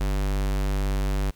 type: tone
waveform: square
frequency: 49 Hz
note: G1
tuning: in tune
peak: -23 dBFS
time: 0-1.31 s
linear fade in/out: 10 ms
effects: pink hiss -59 dBFS RMS until 1.35 s